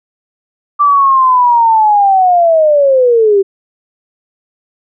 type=linear sweep; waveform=sine; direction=down; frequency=1174.7 to 382.5 Hz; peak=-5 dBFS; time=0.79-3.43 s; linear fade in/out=20 ms; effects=none